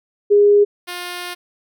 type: tone pair in turn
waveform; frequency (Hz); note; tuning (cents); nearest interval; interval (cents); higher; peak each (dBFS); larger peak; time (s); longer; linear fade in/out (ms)
sine / 5% pulse; 410 / 354.9; G#4 / F4; -22 / +28; major second; 250; first; -8 / -15; first; 0.3-0.65 / 0.87-1.35; second; 20
effects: none